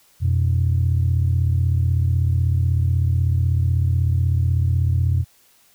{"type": "tone pair together", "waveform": "sine", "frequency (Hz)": [87.31, 123.47], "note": ["F2", "B2"], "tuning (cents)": [0, 0], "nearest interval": "tritone", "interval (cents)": 600, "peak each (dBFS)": [-16, -19], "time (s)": [0.2, 5.25], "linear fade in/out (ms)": 50, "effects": ["tanh soft clip ceiling -10 dBFS", "white hiss -56 dBFS RMS until 5.74 s"]}